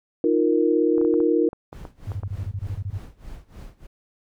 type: chord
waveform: sine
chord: Eb suspended second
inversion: none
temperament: equal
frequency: 311.1 / 349.2 / 466.2 Hz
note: Eb4 / F4 / Bb4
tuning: 0 / 0 / 0 cents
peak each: -21 dBFS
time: 0.24-1.49 s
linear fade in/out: 2 ms
type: clicks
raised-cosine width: 1 ms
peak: -23 dBFS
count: 10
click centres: 0.981 / 1.014 / 1.049 / 1.14 / 1.203 / 1.531 / 1.729 / 1.852 / 2.118 / 2.234 s
type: noise with tremolo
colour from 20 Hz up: brown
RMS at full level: -38 dBFS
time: 1.72-3.87 s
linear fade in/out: 10 ms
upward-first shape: sine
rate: 3.3 Hz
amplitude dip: 90%
type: tone bursts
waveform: sine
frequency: 97.9 Hz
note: G2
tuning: 2 cents flat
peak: -25 dBFS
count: 12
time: 2.07-2.982 s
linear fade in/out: 5 ms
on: 54 ms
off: 24 ms
effects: none